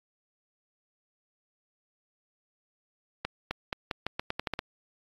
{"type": "accelerating click train", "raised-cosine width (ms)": 0.3, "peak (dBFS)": -14, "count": 11, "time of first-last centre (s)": [3.25, 4.591], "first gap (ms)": 260, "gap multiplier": 0.84, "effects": ["AAC 32 kbps"]}